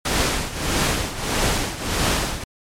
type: noise with tremolo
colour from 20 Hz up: pink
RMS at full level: -18 dBFS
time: 0.05-2.44 s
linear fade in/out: 5 ms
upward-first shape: triangle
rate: 1.6 Hz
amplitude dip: 80%
effects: low-pass 10000 Hz 12 dB/octave + MP3 96 kbps